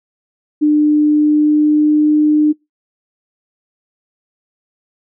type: tone with pitch glide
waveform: sine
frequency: 299.9 to 302.2 Hz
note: D4 to D4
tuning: +36 to +50 cents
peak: -8 dBFS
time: 0.61-2.53 s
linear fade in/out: 20 ms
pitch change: +14 cents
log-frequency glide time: 1.09-2.14 s
effects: noise-tail reverb RT60 0.2 s tail -25 dB re dry